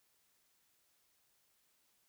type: silence
effects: white hiss -75 dBFS RMS until 2.08 s